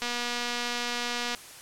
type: click train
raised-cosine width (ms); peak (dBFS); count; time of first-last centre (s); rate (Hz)
0.2; -14; 321; 0.02-1.348; 241
effects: white hiss -46 dBFS RMS until 1.61 s + low-pass 11000 Hz 12 dB/octave